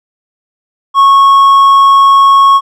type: tone with hard clipping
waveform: sine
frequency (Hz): 1100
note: C#6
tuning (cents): -14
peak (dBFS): -3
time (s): 0.94-2.61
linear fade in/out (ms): 50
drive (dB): 3
effects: none